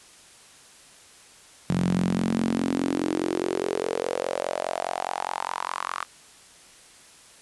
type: tone with high-pass filter sweep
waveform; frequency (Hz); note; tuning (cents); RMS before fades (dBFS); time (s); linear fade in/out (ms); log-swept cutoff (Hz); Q
sawtooth; 44.85; F1; +47; -27; 1.69-6.05; 10; 160 to 1200; 5
effects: white hiss -51 dBFS RMS until 7.41 s + resampled to 24000 Hz